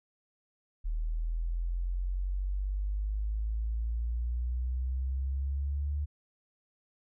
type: exponential sweep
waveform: sine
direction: up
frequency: 38.89 to 73.6 Hz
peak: -29 dBFS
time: 0.84-6.06 s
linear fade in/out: 20 ms
effects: none